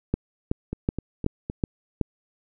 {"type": "two click trains", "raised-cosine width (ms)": 3, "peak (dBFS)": [-16, -9], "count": [4, 6], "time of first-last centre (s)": [[0.73, 1.499], [0.14, 2.013]], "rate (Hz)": [3.9, 2.67], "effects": []}